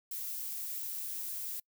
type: noise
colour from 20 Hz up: violet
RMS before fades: -39 dBFS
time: 0.11-1.6 s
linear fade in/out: 5 ms
effects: noise-tail reverb RT60 0.1 s tail -26 dB re dry